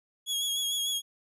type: tone with vibrato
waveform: sawtooth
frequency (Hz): 3322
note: G#7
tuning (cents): 0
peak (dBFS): -25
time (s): 0.26-1.02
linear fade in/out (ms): 50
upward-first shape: sine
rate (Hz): 6.7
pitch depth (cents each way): 30
effects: resampled to 32000 Hz